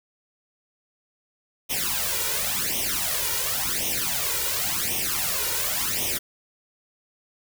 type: noise with flanger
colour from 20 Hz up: white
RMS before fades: -26 dBFS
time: 1.69-6.19 s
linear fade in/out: 20 ms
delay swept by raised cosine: 0.33 to 2.13 ms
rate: 0.92 Hz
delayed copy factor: +0.85
effects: none